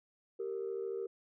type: tone pair together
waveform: sine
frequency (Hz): 389.3 / 462.9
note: G4 / A#4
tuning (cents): -12 / -12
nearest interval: minor third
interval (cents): 300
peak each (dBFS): -37 / -38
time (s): 0.39-1.07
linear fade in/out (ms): 10
effects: tanh soft clip ceiling -30 dBFS